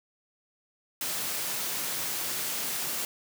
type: high-pass noise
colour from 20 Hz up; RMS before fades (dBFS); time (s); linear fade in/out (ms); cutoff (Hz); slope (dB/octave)
white; -32; 1.01-3.05; 2; 110; 96
effects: none